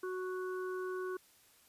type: harmonic tone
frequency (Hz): 370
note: F#4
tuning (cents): 0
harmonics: 1 / 3 / 4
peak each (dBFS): -37 / -46 / -47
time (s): 0.03-1.17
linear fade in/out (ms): 5
effects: white hiss -65 dBFS RMS until 1.68 s + resampled to 32000 Hz